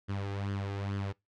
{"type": "tone with flanger", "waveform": "sawtooth", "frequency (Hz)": 99.3, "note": "G2", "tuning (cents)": 23, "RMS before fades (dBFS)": -35, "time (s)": [0.08, 1.13], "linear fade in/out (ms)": 20, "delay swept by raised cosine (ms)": [0.62, 2.52], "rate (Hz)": 2.3, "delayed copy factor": 0.6, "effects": ["noise-tail reverb RT60 0.2 s tail -24 dB re dry", "low-pass 4000 Hz 12 dB/octave"]}